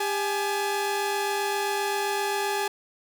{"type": "tone pair together", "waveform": "sawtooth", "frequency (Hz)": [400.2, 848], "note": ["G4", "G#5"], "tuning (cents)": [36, 36], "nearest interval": "octave + minor second", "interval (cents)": 1300, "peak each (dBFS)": -24, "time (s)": [0, 2.68], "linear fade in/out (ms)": 5, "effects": []}